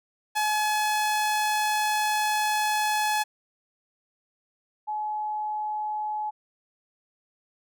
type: tone pair in turn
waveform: sawtooth / sine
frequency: 850 / 850 Hz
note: G#5 / G#5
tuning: +40 / +40 cents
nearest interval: unison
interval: 0 cents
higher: neither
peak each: -19 / -27 dBFS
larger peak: first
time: 0.35-3.24 / 4.87-6.31 s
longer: first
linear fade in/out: 20 ms
effects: none